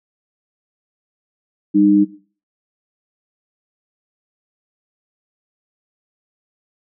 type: tone pair together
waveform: sine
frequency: 197.3 / 305.7 Hz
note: G3 / D#4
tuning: +11 / -30 cents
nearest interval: minor sixth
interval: 759 cents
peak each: -16 / -10 dBFS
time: 1.74-2.05 s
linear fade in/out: 20 ms
effects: noise-tail reverb RT60 0.4 s tail -17 dB re dry